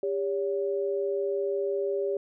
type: tone pair together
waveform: sine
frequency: 400 / 565.7 Hz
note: G4 / C#5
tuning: +35 / +35 cents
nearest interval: tritone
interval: 600 cents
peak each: -27 / -31 dBFS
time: 0.03-2.17 s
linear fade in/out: 2 ms
effects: none